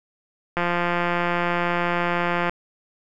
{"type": "click train", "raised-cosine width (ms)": 0.5, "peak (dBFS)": -8, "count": 336, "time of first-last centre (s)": [0.57, 2.495], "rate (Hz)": 174, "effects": []}